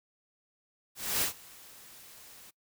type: noise with ADSR envelope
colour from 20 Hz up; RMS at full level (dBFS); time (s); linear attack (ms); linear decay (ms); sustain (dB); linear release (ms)
white; -28; 0.95-2.51; 270; 110; -24; 16
effects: noise-tail reverb RT60 0.1 s tail -22 dB re dry